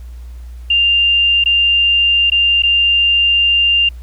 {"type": "tone with dropouts", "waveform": "sine", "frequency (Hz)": 2794, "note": "F7", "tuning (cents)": 0, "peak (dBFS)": -9, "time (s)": [0.7, 3.89], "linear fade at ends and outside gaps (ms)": 5, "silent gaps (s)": [[1.44, 1.458], [2.301, 2.318], [2.623, 2.634]], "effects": ["added 60 Hz sine -28 dBFS peak until 4.02 s", "pink hiss -51 dBFS RMS until 4.02 s"]}